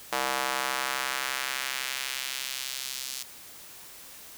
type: tone with high-pass filter sweep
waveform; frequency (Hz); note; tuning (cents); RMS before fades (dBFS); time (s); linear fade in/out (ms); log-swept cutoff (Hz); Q
square; 65.9; C2; +13; -32; 0.12-3.23; 5; 750 to 4800; 1
effects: white hiss -47 dBFS RMS until 4.37 s